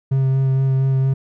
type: tone with vibrato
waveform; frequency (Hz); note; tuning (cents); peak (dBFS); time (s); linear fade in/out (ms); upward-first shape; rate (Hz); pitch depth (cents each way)
triangle; 133.6; C3; +36; -12; 0.11-1.14; 10; sine; 4.3; 13
effects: none